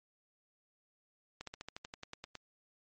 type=slowing click train; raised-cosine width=0.2 ms; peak=-26 dBFS; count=12; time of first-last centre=1.41-2.353 s; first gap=63 ms; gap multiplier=1.06; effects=MP3 32 kbps